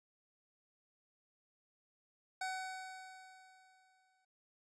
25% pulse tone with exponential decay, 752 Hz, F#5, 28 cents sharp, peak -33 dBFS, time 2.41-4.25 s, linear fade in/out 5 ms, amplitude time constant 400 ms, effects noise-tail reverb RT60 0.1 s tail -19 dB re dry + resampled to 22050 Hz

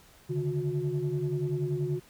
sine tone cluster, 139.4 / 149.8 / 361.7 Hz, C#3 / D3 / F#4, +10 / +35 / -39 cents, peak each -31 dBFS, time 0.29-2 s, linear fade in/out 20 ms, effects tanh soft clip ceiling -20 dBFS + pink hiss -57 dBFS RMS until 2.09 s

